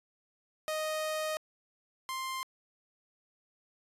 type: tone pair in turn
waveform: sawtooth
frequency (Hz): 622 / 1049.7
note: D#5 / C6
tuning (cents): -1 / +5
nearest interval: major sixth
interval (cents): 906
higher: second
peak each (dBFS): -28 / -31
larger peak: first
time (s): 0.68-1.37 / 2.09-2.43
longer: first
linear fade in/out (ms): 0
effects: resampled to 32000 Hz